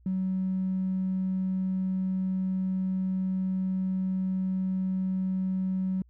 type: tone with tanh clipping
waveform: triangle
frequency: 187.8 Hz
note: F#3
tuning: 26 cents sharp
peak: -25 dBFS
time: 0.06-6.02 s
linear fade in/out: 2 ms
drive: 1 dB
effects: added 60 Hz sine -55 dBFS peak until 6.09 s